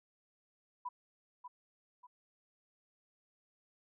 sine tone with echo, 987.8 Hz, B5, in tune, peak -37 dBFS, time 0.85-0.89 s, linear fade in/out 10 ms, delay 590 ms, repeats 2, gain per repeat -8 dB, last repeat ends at 2.07 s, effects none

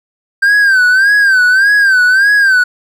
triangle tone with vibrato, 1568 Hz, G6, in tune, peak -4 dBFS, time 0.42-2.64 s, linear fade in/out 10 ms, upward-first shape sine, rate 1.7 Hz, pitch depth 110 cents each way, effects none

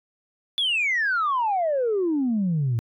sine exponential sweep, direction down, 3500 to 110.4 Hz, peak -19 dBFS, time 0.58-2.79 s, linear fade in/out 0 ms, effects tanh soft clip ceiling -17 dBFS

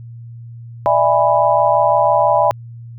sine chord, E dominant seventh, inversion third, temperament just, 593.3 / 659.3 / 824.1 / 988.9 Hz, D5 / E5 / G#5 / B5, +18 / 0 / -14 / +2 cents, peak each -16 dBFS, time 0.86-2.51 s, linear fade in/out 0 ms, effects added 117 Hz sine -31 dBFS peak until 2.98 s

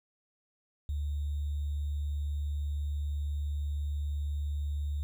sine tone with sample-and-hold, 73 Hz, D2, 10 cents flat, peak -30 dBFS, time 0.89-5.03 s, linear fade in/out 0 ms, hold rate 3675 Hz, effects none

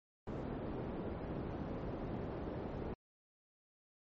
white low-pass noise, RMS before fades -42 dBFS, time 0.27-2.94 s, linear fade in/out 2 ms, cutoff 420 Hz, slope 12 dB/octave, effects MP3 32 kbps

